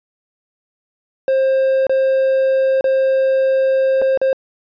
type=tone with dropouts; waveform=triangle; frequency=531 Hz; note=C5; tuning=25 cents sharp; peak=-10 dBFS; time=1.28-4.33 s; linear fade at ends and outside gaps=1 ms; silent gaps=1.868-1.895 / 2.81-2.842 / 4.017-4.021 / 4.175-4.215 s; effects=resampled to 11025 Hz